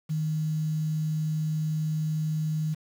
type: tone with quantisation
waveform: sine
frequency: 155.56 Hz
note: D#3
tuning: in tune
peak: -25 dBFS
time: 0.09-2.75 s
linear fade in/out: 20 ms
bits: 8
effects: none